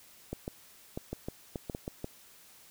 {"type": "clicks", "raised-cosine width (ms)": 2, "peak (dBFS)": -22, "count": 10, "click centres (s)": [0.33, 0.479, 0.975, 1.13, 1.285, 1.558, 1.698, 1.749, 1.879, 2.044], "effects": ["white hiss -57 dBFS RMS until 2.7 s"]}